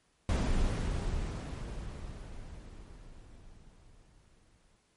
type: noise with exponential decay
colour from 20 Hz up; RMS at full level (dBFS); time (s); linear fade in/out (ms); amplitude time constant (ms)
brown; -26; 0.29-4.76; 2; 970
effects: pink hiss -71 dBFS RMS until 4.96 s + MP3 48 kbps